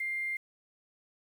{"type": "tone with quantisation", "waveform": "sine", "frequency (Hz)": 2100, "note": "C7", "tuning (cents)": 6, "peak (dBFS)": -31, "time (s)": [0, 0.37], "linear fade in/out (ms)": 5, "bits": 9, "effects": []}